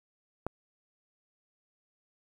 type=click; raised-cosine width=1 ms; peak=-18 dBFS; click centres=0.466 s; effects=9-bit